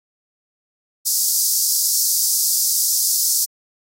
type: high-pass noise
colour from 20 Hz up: pink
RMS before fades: -18 dBFS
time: 1.05-3.46 s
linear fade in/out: 20 ms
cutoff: 4900 Hz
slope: 48 dB/octave
effects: AAC 48 kbps